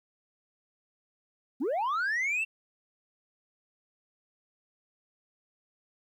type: linear sweep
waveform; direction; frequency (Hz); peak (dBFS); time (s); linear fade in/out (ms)
sine; up; 220 to 2739; -24; 1.6-2.45; 20
effects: tanh soft clip ceiling -26 dBFS + 11-bit